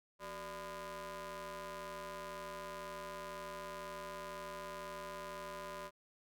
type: ring-modulated tone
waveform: sawtooth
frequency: 210 Hz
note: G#3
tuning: 19 cents sharp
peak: -37 dBFS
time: 0.19-5.91 s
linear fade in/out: 50 ms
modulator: 799 Hz
effects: none